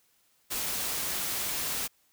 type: noise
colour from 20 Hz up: white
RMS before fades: -32 dBFS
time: 0.5-1.88 s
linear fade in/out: 20 ms
effects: white hiss -68 dBFS RMS until 2.12 s